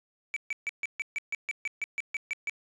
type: tone bursts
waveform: triangle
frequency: 2304 Hz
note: D7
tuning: 34 cents flat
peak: -27 dBFS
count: 14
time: 0.34-2.496 s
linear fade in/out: 0 ms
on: 24 ms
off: 140 ms
effects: resampled to 24000 Hz + 10-bit